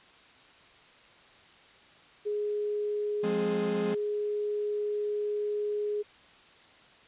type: tone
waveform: sine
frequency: 416.9 Hz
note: G#4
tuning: 7 cents sharp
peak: -28 dBFS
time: 2.25-6.03 s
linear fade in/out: 20 ms
type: chord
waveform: 45% pulse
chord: F minor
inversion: none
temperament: equal with one note detuned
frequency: 177.26 / 207.7 / 261.6 Hz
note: F3 / Ab3 / C4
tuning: +26 / 0 / 0 cents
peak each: -35 / -33 / -38 dBFS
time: 3.23-3.95 s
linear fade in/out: 10 ms
effects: white hiss -56 dBFS RMS until 7.07 s + resampled to 8000 Hz